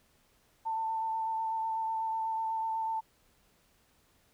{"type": "tone with vibrato", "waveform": "sine", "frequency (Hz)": 892, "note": "A5", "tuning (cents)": 23, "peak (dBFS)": -30, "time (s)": [0.65, 3.01], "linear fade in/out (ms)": 20, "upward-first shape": "triangle", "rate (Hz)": 8.1, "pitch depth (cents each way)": 19, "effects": ["pink hiss -68 dBFS RMS until 4.33 s"]}